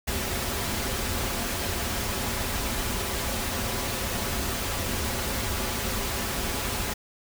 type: noise with comb filter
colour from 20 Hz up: pink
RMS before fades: -29 dBFS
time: 0.07-6.94 s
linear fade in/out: 10 ms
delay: 6.5 ms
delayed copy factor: -0.5
effects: none